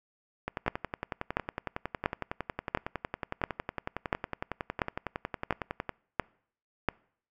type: two click trains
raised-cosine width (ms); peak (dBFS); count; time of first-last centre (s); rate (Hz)
0.5; -17 / -10; 60 / 10; 0.48-5.893 / 0.68-6.887; 10.9 / 1.45
effects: noise-tail reverb RT60 0.6 s tail -26 dB re dry